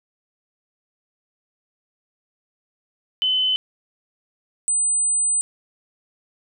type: tone pair in turn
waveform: sine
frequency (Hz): 3034 / 8100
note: F#7 / B8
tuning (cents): +43 / +43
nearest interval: octave + perfect fourth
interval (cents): 1700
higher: second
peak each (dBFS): -17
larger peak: neither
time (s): 3.22-3.56 / 4.68-5.41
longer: second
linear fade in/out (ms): 0
effects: none